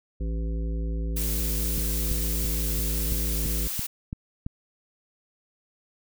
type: harmonic tone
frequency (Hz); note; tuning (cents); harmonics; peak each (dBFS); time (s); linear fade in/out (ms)
55.5; A1; +16; 1 / 3 / 5 / 7 / 9; -26 / -36 / -40 / -43 / -45; 0.2-3.68; 10
type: noise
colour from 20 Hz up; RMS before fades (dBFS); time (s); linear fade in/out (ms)
blue; -31; 1.16-3.87; 10
type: click train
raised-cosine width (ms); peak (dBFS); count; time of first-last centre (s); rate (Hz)
5; -19; 9; 1.78-4.465; 2.98
effects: none